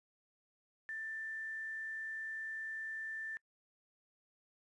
sine tone with quantisation, 1775 Hz, A6, 15 cents sharp, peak -40 dBFS, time 0.89-3.37 s, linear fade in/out 0 ms, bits 11, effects noise-tail reverb RT60 0.1 s tail -26 dB re dry + resampled to 24000 Hz

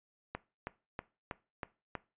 click train, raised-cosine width 0.5 ms, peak -22 dBFS, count 6, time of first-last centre 0.35-1.953 s, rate 3.12 Hz, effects noise-tail reverb RT60 0.3 s tail -19 dB re dry + resampled to 8000 Hz

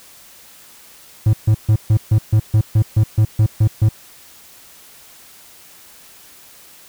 triangle tone bursts, 108.1 Hz, A2, 30 cents flat, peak -7 dBFS, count 13, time 1.26-3.889 s, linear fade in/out 5 ms, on 73 ms, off 140 ms, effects white hiss -44 dBFS RMS until 6.88 s

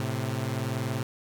sawtooth tone pair together, 110 / 130.81 Hz, A2 / C3, 0 / 0 cents, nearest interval minor third, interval 300 cents, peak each -27 dBFS, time 0-1.03 s, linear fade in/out 0 ms, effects none

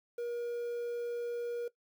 triangle tone with quantisation, 476.3 Hz, A#4, 37 cents sharp, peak -32 dBFS, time 0.18-1.68 s, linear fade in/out 5 ms, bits 10, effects noise-tail reverb RT60 0.1 s tail -18 dB re dry

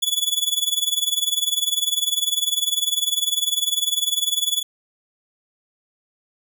sawtooth tone with tremolo, 3422 Hz, A7, 49 cents flat, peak -13 dBFS, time 0.02-4.63 s, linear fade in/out 10 ms, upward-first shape sine, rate 20 Hz, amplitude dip 85%, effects none

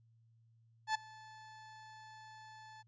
30% pulse tone with ADSR envelope, 871 Hz, A5, 18 cents flat, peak -27 dBFS, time 0.87-2.83 s, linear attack 78 ms, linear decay 9 ms, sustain -23 dB, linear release 20 ms, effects added 114 Hz sine -65 dBFS peak until 2.87 s + resampled to 16000 Hz

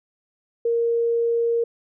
sine tone, 466.2 Hz, A#4, in tune, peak -18 dBFS, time 0.65-1.64 s, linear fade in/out 5 ms, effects none

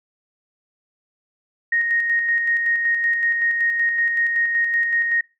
sine tone with tremolo, 1864.7 Hz, A#6, in tune, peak -16 dBFS, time 1.72-5.21 s, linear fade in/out 5 ms, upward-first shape square, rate 5.3 Hz, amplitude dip 35%, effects noise-tail reverb RT60 0.3 s tail -24 dB re dry

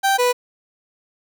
30% pulse tone pair in turn, 782 / 492.6 Hz, G5 / B4, -4 / -5 cents, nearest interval minor sixth, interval 801 cents, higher first, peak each -12 dBFS, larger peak neither, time 0.03-0.18 / 0.18-0.33 s, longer neither, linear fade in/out 20 ms, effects none

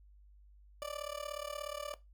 30% pulse tone with amplitude modulation, 587.3 Hz, D5, in tune, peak -33 dBFS, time 0.82-1.94 s, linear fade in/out 0 ms, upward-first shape sine, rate 36.8 Hz, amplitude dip 90%, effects noise-tail reverb RT60 0.2 s tail -17 dB re dry + added 50 Hz sine -57 dBFS peak until 2.13 s

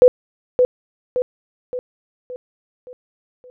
sine tone with echo, 499.9 Hz, B4, 21 cents sharp, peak -4 dBFS, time 0.02-0.08 s, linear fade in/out 0 ms, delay 570 ms, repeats 6, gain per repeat -6 dB, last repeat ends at 3.5 s, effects none

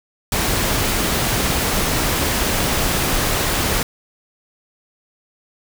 pink noise, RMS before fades -19 dBFS, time 0.32-3.83 s, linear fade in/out 2 ms, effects none

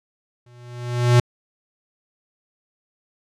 square tone with exponential growth, 121.5 Hz, B2, 28 cents flat, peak -10 dBFS, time 0.46-1.2 s, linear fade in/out 5 ms, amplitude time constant 160 ms, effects low-pass 8000 Hz 12 dB/octave

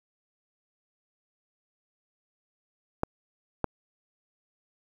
clicks, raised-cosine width 1 ms, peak -11 dBFS, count 2, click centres 3.034 / 3.643 s, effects 8-bit

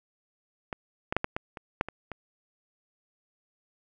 clicks, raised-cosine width 0.5 ms, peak -18 / -13 / -8 / -12 / -15 / -24 / -9 / -21 / -22 dBFS, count 9, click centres 0.728 / 1.125 / 1.166 / 1.244 / 1.365 / 1.572 / 1.811 / 1.886 / 2.117 s, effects none

